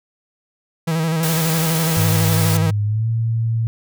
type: tone with vibrato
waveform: 45% pulse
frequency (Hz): 161.8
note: E3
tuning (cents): -32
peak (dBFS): -17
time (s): 0.87-2.71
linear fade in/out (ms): 10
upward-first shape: square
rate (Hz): 12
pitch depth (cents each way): 41
type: noise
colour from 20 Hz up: white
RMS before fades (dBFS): -24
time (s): 1.23-2.57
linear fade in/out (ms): 2
type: tone with pitch glide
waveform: sine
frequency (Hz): 103.83 to 113.88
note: G#2 to A#2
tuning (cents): 0 to -40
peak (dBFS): -16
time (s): 1.97-3.67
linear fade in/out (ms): 0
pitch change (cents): +160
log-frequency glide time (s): 2.84-3.08
effects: none